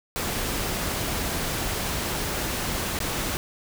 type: noise with dropouts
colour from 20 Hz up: pink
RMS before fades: -28 dBFS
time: 0.16-3.37 s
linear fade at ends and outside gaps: 0 ms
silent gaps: 2.989-3.003 s
effects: none

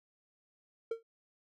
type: tone with exponential decay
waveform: triangle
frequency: 455.6 Hz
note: A#4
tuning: 40 cents flat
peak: -27 dBFS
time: 0.91-1.03 s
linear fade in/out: 5 ms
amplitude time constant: 24 ms
effects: none

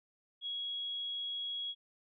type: tone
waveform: sine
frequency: 3322 Hz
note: G#7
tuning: in tune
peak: -36 dBFS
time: 0.41-1.75 s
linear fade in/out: 50 ms
effects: none

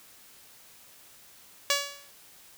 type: tone with exponential decay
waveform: 5% pulse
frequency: 567 Hz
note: C#5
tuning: 39 cents sharp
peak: -9 dBFS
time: 1.7-2.11 s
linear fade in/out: 1 ms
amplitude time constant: 87 ms
effects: white hiss -54 dBFS RMS until 2.57 s

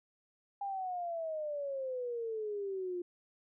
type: exponential sweep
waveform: sine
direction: down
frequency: 809 to 349.2 Hz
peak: -35 dBFS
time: 0.61-3.02 s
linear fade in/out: 5 ms
effects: none

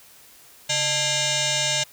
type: tone with frequency modulation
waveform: sine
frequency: 1636 Hz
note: G#6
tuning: 26 cents flat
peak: -20 dBFS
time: 0.69-1.84 s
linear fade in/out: 10 ms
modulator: 748 Hz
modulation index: 7.7
effects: white hiss -50 dBFS RMS until 1.92 s

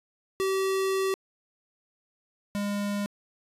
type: tone pair in turn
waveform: square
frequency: 384.1 / 203.5 Hz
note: G4 / G#3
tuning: -35 / -35 cents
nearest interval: major seventh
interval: 1100 cents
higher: first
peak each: -25 / -28 dBFS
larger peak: first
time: 0.4-1.14 / 2.55-3.06 s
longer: first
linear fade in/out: 0 ms
effects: resampled to 32000 Hz

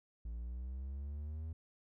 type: exponential sweep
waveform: triangle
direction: up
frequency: 56 to 81.5 Hz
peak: -38 dBFS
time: 0.25-1.53 s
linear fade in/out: 5 ms
effects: none

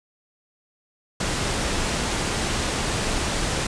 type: low-pass noise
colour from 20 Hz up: pink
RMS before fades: -25 dBFS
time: 1.2-3.67 s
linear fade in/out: 5 ms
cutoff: 9400 Hz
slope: 48 dB/octave
effects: none

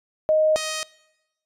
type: tone pair in turn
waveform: sine / 5% pulse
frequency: 622.3 / 626.3 Hz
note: D#5 / D#5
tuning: 0 / +11 cents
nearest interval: unison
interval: 11 cents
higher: second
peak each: -15 dBFS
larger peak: neither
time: 0.29-0.56 / 0.56-0.83 s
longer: neither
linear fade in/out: 0 ms
effects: noise-tail reverb RT60 1.0 s tail -23 dB re dry + resampled to 32000 Hz

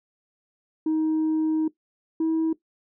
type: tone pair in turn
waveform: sine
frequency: 314.6 / 322.1 Hz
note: D#4 / E4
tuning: +19 / -40 cents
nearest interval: unison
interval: 41 cents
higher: second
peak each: -18 dBFS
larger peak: neither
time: 0.86-1.68 / 2.2-2.53 s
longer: first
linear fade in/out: 5 ms
effects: noise-tail reverb RT60 0.1 s tail -17 dB re dry + tanh soft clip ceiling -19 dBFS

